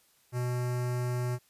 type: tone with notch filter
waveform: square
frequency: 123.47 Hz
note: B2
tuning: in tune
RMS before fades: -31 dBFS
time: 0.32-1.39 s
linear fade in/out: 50 ms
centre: 3400 Hz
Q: 1.1
effects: white hiss -66 dBFS RMS until 1.49 s + resampled to 32000 Hz